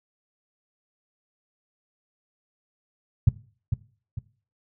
sine tone with echo, 108.4 Hz, A2, 25 cents flat, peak -10 dBFS, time 3.27-3.29 s, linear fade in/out 5 ms, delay 450 ms, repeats 2, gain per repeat -8 dB, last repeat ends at 4.19 s, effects noise-tail reverb RT60 0.4 s tail -17 dB re dry

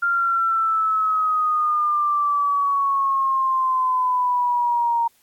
sine exponential sweep, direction down, 1396.9 to 928 Hz, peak -17 dBFS, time 0.02-5.08 s, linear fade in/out 10 ms, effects white hiss -60 dBFS RMS until 5.22 s + AAC 64 kbps

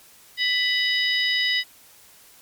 harmonic tone with a mistuned harmonic, 992 Hz, B5, 7 cents sharp, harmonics 2 / 3 / 4 / 5, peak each -23 / -25 / -26 / -27 dBFS, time 0.37-1.64 s, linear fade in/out 50 ms, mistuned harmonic 4, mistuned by -77 cents, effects white hiss -51 dBFS RMS until 2.41 s + MP3 96 kbps

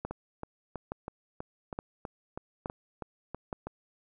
two click trains, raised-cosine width 1 ms, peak -23 / -20 dBFS, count 12 / 5, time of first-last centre 0.11-3.67 / 0.05-3.528 s, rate 3.09 / 1.15 Hz, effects none

